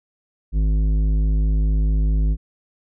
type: tone with tanh clipping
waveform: sine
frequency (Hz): 52.3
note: G#1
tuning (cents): +13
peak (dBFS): -17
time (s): 0.52-2.37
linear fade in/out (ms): 50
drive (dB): 11
effects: none